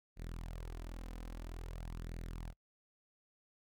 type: tone with flanger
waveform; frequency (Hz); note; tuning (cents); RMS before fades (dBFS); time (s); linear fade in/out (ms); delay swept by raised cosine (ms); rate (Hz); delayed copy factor
sawtooth; 41.64; E1; +18; -45; 0.16-2.54; 50; 0.46 to 3.96; 0.5; +0.55
effects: noise-tail reverb RT60 0.1 s tail -25 dB re dry